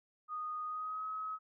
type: tone with pitch glide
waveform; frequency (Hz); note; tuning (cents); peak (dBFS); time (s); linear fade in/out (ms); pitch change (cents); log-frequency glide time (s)
sine; 1237 to 1276.9; D#6 to D#6; -10 to +44; -37; 0.28-1.39; 50; +54; 0.65-1.06
effects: none